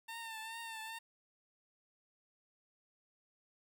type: tone with vibrato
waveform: 15% pulse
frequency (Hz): 901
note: A5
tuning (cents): +41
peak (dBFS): -37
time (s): 0.08-0.99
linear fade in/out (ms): 10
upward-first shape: triangle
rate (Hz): 2.4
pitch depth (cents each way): 51
effects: none